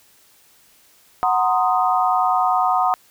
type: chord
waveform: sine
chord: C half-diminished seventh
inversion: second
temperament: equal with one note detuned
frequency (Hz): 740 / 932.3 / 1042.3 / 1244.5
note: Gb5 / Bb5 / C6 / Eb6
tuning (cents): 0 / 0 / -7 / 0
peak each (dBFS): -18 / -23 / -23 / -21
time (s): 1.23-2.94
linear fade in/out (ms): 0
effects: white hiss -54 dBFS RMS until 3.1 s